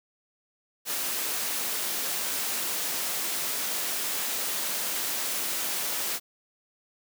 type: high-pass noise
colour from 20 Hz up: white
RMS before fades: -30 dBFS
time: 0.85-6.2 s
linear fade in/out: 50 ms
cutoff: 210 Hz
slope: 12 dB/octave
effects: none